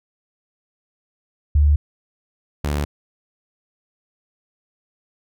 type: tone pair in turn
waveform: sine / sawtooth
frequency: 73.42 / 73.1 Hz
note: D2 / D2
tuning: 0 / -7 cents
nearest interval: unison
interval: 7 cents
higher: first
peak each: -11 / -16 dBFS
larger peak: first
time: 1.55-1.76 / 2.64-2.85 s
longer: neither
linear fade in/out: 5 ms
effects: none